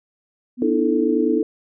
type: tone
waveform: sine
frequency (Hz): 246.9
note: B3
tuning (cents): 0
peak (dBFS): -22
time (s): 0.57-1.42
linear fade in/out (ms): 50
type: chord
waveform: sine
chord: D suspended second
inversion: none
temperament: equal with one note detuned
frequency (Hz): 300.4 / 329.6 / 440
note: D4 / E4 / A4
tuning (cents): +39 / 0 / 0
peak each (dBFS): -21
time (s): 0.62-1.43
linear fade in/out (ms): 2
effects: none